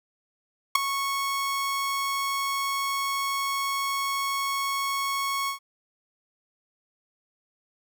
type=tone with ADSR envelope; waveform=sawtooth; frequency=1103 Hz; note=C#6; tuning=9 cents flat; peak=-9 dBFS; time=0.75-5.59 s; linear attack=6 ms; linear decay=6 ms; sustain=-13 dB; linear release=110 ms; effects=none